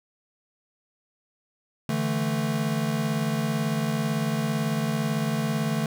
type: chord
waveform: square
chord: D suspended second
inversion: none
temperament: equal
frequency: 146.83 / 164.81 / 220 Hz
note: D3 / E3 / A3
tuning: 0 / 0 / 0 cents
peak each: -29 / -31 / -28 dBFS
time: 1.89-5.86 s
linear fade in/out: 2 ms
effects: none